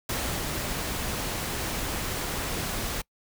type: noise with ADSR envelope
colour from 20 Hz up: pink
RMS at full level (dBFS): -29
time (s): 0.09-3.02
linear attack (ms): 4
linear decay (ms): 330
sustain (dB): -2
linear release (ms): 12
effects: noise-tail reverb RT60 0.1 s tail -25 dB re dry